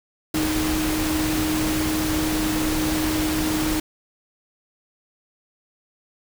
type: tone in noise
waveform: sine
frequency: 311.1 Hz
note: D#4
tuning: in tune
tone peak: -22 dBFS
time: 0.34-3.8 s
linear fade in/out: 5 ms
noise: pink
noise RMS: -26 dBFS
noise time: 0.34-3.8 s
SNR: +1 dB
effects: none